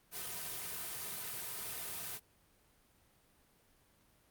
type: noise with comb filter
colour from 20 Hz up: white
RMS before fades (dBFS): -42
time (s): 0.11-2.2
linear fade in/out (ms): 50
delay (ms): 3.6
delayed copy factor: -0.8
effects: pink hiss -69 dBFS RMS until 4.3 s + Opus 32 kbps